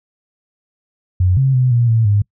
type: tone with pitch steps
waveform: sine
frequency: 91.3 / 134 / 127.1 / 119.3 / 113.4 / 102.7 Hz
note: F#2 / C3 / C3 / A#2 / A#2 / G#2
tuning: -23 / +42 / -50 / +41 / -47 / -19 cents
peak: -10 dBFS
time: 1.2-2.22 s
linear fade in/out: 5 ms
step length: 170 ms
effects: noise-tail reverb RT60 0.1 s tail -26 dB re dry